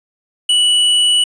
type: tone with tanh clipping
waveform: sine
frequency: 2950 Hz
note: F#7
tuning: 6 cents flat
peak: -11 dBFS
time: 0.49-1.24 s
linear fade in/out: 5 ms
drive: 16 dB
effects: resampled to 22050 Hz